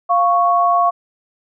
sine tone pair together, 698.5 / 1108.8 Hz, F5 / C#6, 0 / 0 cents, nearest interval minor sixth, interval 800 cents, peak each -14 dBFS, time 0.09-0.91 s, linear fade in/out 20 ms, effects none

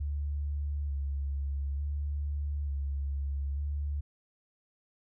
sine tone with vibrato, 71.1 Hz, C#2, 45 cents sharp, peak -30 dBFS, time 0-4.01 s, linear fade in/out 10 ms, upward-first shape square, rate 0.56 Hz, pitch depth 31 cents each way, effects none

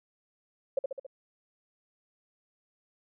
sine tone with echo, 540 Hz, C#5, 45 cents flat, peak -23 dBFS, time 0.77-0.79 s, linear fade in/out 5 ms, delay 69 ms, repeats 4, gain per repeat -4 dB, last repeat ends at 1.066 s, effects none

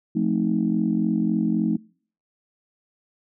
sine chord, F dominant seventh, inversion none, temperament just, 174.61 / 218.3 / 261.9 / 314.3 Hz, F3 / A3 / C4 / Eb4, 0 / -13 / +2 / +18 cents, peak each -25 / -22 / -28 / -25 dBFS, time 0.15-1.77 s, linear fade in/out 10 ms, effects noise-tail reverb RT60 0.5 s tail -26 dB re dry + tanh soft clip ceiling -9 dBFS

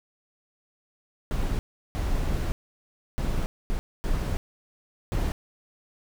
brown noise bursts at uneven times, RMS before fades -26 dBFS, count 6, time 1.31-1.59 / 1.95-2.52 / 3.18-3.46 / 3.7-3.79 / 4.04-4.37 / 5.12-5.32 s, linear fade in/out 0 ms, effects none

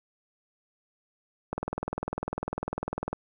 click train, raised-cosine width 1 ms, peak -16 dBFS, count 33, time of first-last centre 1.53-3.13 s, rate 20 Hz, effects none

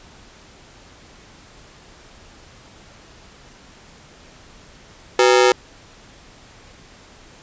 sawtooth ring-modulated tone, 436.1 Hz, A4, 15 cents flat, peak -4 dBFS, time 5.19-5.52 s, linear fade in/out 2 ms, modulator 61.8 Hz, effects pink hiss -46 dBFS RMS until 7.42 s + resampled to 16000 Hz

